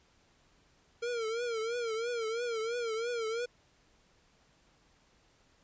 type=tone with vibrato; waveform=square; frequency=461.6 Hz; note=A#4; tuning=17 cents flat; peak=-33 dBFS; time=1.02-3.46 s; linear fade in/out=10 ms; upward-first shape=triangle; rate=3 Hz; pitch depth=110 cents each way; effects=pink hiss -67 dBFS RMS until 5.63 s + resampled to 16000 Hz